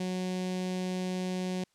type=tone with notch filter; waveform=sawtooth; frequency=183.8 Hz; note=F#3; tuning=11 cents flat; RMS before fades=-33 dBFS; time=0-1.64 s; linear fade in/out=5 ms; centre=1300 Hz; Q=0.98; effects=white hiss -72 dBFS RMS until 1.74 s + low-pass 8000 Hz 12 dB/octave